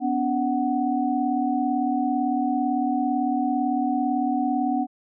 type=tone cluster; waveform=sine; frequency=250.2 / 288.1 / 744 Hz; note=B3 / D4 / F#5; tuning=+23 / -33 / +9 cents; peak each=-25 dBFS; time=0-4.87 s; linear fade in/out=50 ms; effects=none